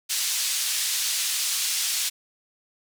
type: band-pass noise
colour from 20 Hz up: pink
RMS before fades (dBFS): -26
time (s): 0.09-2.1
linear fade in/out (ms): 20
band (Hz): 3900 to 11000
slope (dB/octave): 12
effects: none